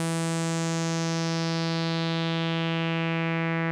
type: tone with low-pass filter sweep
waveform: sawtooth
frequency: 164.81 Hz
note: E3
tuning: in tune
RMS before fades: -27 dBFS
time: 0-3.71 s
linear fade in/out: 0 ms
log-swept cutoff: 9400 to 2000 Hz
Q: 3.1
effects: none